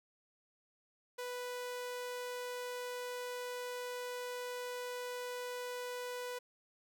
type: tone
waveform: sawtooth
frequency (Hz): 493.9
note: B4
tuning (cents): 0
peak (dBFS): -36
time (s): 1.18-6.39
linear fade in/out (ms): 10
effects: none